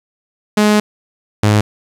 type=tone pair in turn; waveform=sawtooth; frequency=210.4 / 105.2 Hz; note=G#3 / G#2; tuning=+23 / +23 cents; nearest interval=octave; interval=1200 cents; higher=first; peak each=-5 dBFS; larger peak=neither; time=0.57-0.8 / 1.43-1.61 s; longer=first; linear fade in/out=5 ms; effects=low-pass 10000 Hz 12 dB/octave + 7-bit